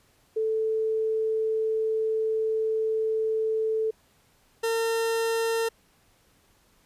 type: tone pair in turn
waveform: sine / 40% pulse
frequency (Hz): 440 / 455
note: A4 / A#4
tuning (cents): 0 / -42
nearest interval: minor second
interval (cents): 58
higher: second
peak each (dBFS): -23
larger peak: neither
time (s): 0.36-3.91 / 4.63-5.69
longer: first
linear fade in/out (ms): 10
effects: pink hiss -63 dBFS RMS until 6.85 s + resampled to 32000 Hz